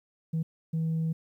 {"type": "tone bursts at uneven times", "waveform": "sine", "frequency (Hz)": 161.6, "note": "E3", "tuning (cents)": -34, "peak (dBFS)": -24, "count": 2, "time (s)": [[0.33, 0.43], [0.73, 1.13]], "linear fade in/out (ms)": 10, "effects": ["tanh soft clip ceiling -24 dBFS", "11-bit"]}